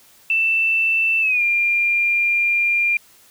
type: tone with pitch glide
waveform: sine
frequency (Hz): 2663 to 2400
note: E7 to D7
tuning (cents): +17 to +37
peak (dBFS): -15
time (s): 0.3-2.97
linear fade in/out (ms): 2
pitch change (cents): -180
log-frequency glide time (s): 1.2-1.42
effects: white hiss -51 dBFS RMS until 3.3 s